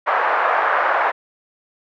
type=band-pass noise; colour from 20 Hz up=white; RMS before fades=-18 dBFS; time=0.06-1.12 s; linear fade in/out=20 ms; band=570 to 1500 Hz; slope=24 dB/octave; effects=none